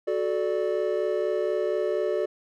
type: chord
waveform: triangle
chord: D major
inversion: first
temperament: equal with one note detuned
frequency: 370 / 434.2 / 587.3 Hz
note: F#4 / A4 / D5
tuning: 0 / -23 / 0 cents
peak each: -26 dBFS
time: 0.07-2.26 s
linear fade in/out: 10 ms
effects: none